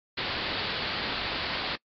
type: low-pass noise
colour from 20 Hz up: white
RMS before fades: -32 dBFS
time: 0.17-1.76 s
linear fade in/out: 10 ms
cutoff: 4700 Hz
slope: 96 dB/octave
effects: noise-tail reverb RT60 0.1 s tail -25 dB re dry + AAC 48 kbps